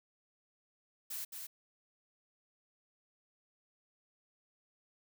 blue noise with echo, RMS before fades -41 dBFS, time 1.1-1.25 s, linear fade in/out 10 ms, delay 220 ms, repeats 1, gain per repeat -4 dB, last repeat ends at 1.47 s, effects none

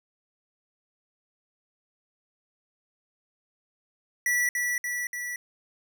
square tone with echo, 1953 Hz, B6, 20 cents flat, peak -23 dBFS, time 4.26-4.49 s, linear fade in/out 2 ms, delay 290 ms, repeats 3, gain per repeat -3 dB, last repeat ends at 5.36 s, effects none

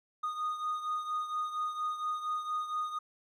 triangle beating tone pair, 1234 / 1238.3 Hz, D#6 / D#6, -15 / -9 cents, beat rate 4.3 Hz, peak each -31 / -37 dBFS, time 0.23-2.99 s, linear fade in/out 10 ms, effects tanh soft clip ceiling -23 dBFS

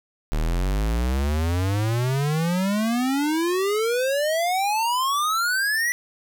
square exponential sweep, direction up, 36.83 to 1975.5 Hz, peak -21 dBFS, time 0.32-5.92 s, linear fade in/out 0 ms, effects none

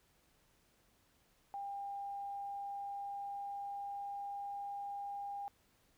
sine tone with pitch glide, 800 to 805.1 Hz, G5 to G5, +35 to +46 cents, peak -40 dBFS, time 1.54-5.48 s, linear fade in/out 0 ms, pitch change +11 cents, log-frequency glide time 1.77-4.72 s, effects pink hiss -72 dBFS RMS until 5.97 s

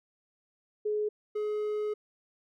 sine / triangle tone pair in turn, 422.3 / 422.3 Hz, G#4 / G#4, +29 / +29 cents, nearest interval unison, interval 0 cents, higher neither, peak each -27 dBFS, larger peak neither, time 0.85-1.09 / 1.35-1.94 s, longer second, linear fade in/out 10 ms, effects none

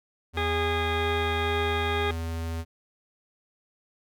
square tone, 82.41 Hz, E2, in tune, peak -30 dBFS, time 0.33-2.65 s, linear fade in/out 50 ms
harmonic tone, 410 Hz, G#4, 22 cents flat, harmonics 1 / 2 / 3 / 4 / 5 / 6 / 8 / 9, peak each -29 / -32 / -34 / -35 / -36 / -37 / -38 / -39 dBFS, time 0.37-2.11 s, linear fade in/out 2 ms
effects none

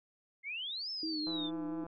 sine exponential two-way sweep, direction up then down, 2080 to 5320 to 3477 Hz, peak -37 dBFS, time 0.43-1.51 s, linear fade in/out 50 ms, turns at 0.9 s
sine tone with vibrato, 311.1 Hz, D#4, in tune, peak -36 dBFS, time 1.03-1.84 s, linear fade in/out 2 ms, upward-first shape triangle, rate 4.4 Hz, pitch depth 65 cents each way
click train, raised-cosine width 1 ms, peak -34 dBFS, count 101, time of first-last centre 1.27-1.865 s, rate 168 Hz
effects none

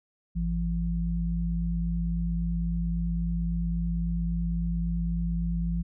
sine tone pair together, 53.68 / 170 Hz, A1 / F3, -42 / -46 cents, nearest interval octave + minor sixth, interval 1996 cents, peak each -28 dBFS, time 0.35-5.83 s, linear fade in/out 20 ms, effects none

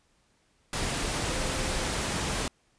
sine tone in noise, 520 Hz, C5, 11 cents flat, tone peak -40 dBFS, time 1.3-1.84 s, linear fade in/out 2 ms, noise pink, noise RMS -30 dBFS, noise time 0.73-2.48 s, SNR -13 dB, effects pink hiss -68 dBFS RMS until 2.78 s + resampled to 22050 Hz

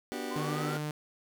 30% pulse chord, G major seventh, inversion first, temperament just, 245 / 294 / 367.5 / 392 Hz, B3 / D4 / F#4 / G4, -14 / +2 / -12 / 0 cents, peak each -37 / -38 / -40 / -38 dBFS, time 0.12-0.77 s, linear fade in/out 0 ms
sine exponential sweep, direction up, 1000 to 1445 Hz, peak -39 dBFS, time 0.3-0.79 s, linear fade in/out 20 ms
sawtooth tone, 150.6 Hz, D3, 44 cents sharp, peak -29 dBFS, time 0.36-0.91 s, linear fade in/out 2 ms
effects none

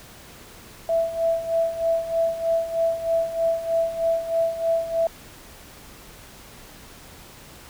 sine tone with tremolo, 662 Hz, E5, 7 cents sharp, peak -17 dBFS, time 0.89-5.07 s, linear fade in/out 2 ms, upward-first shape sine, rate 3.2 Hz, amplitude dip 75%, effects pink hiss -45 dBFS RMS until 7.69 s

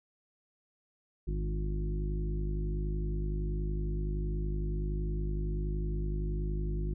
harmonic tone with a mistuned harmonic, 50.7 Hz, G#1, 41 cents flat, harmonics 1 / 2 / 3 / 4 / 5 / 6 / 7, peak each -31 / -44 / -38 / -46 / -51 / -49 / -43 dBFS, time 1.27-6.94 s, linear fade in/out 10 ms, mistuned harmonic 4, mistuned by +21 cents, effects none

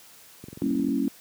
click train, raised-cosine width 3 ms, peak -26 dBFS, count 11, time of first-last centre 0.44-0.886 s, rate 22.4 Hz
sine chord, G diminished seventh, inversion none, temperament equal with one note detuned, 193.52 / 233.1 / 277.2 / 329.6 Hz, G3 / Bb3 / Db4 / Fb4, -22 / 0 / 0 / 0 cents, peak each -31 / -28 / -25 / -31 dBFS, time 0.62-1.08 s, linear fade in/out 0 ms
effects white hiss -51 dBFS RMS until 1.2 s + high-pass 100 Hz 12 dB/octave

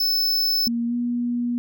square tone, 5260 Hz, E8, 5 cents flat, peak -19 dBFS, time 0-0.68 s, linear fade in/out 5 ms
sine tone with pitch glide, 234.9 to 240.9 Hz, A#3 to B3, +13 to -43 cents, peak -21 dBFS, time 0.67-1.58 s, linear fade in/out 0 ms, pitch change +44 cents, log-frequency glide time 0.87-0.94 s
effects none

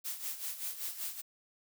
blue noise with tremolo, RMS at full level -37 dBFS, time 0.04-1.22 s, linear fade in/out 20 ms, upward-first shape sine, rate 5.2 Hz, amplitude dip 70%, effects none

